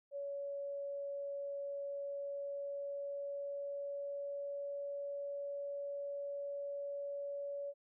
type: tone with pitch glide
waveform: sine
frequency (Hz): 563 to 566.3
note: C#5 to C#5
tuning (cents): +27 to +37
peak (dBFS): -39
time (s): 0.11-7.74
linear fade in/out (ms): 50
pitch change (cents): +10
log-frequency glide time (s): 1.8-4.84
effects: none